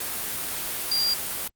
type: tone in noise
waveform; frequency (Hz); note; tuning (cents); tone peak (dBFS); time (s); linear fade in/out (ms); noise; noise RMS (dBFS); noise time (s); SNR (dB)
sine; 4766; D8; +25; -21; 0.91-1.14; 5; white; -30; 0-1.48; +6
effects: Opus 32 kbps